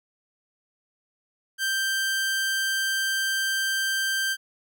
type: tone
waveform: sawtooth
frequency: 1570 Hz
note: G6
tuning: 2 cents sharp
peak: -20 dBFS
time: 1.58-4.37 s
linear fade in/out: 50 ms
effects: none